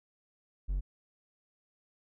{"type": "tone", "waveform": "triangle", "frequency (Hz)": 46.45, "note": "F#1", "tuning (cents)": 7, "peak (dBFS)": -27, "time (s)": [0.68, 0.81], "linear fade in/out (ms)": 20, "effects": []}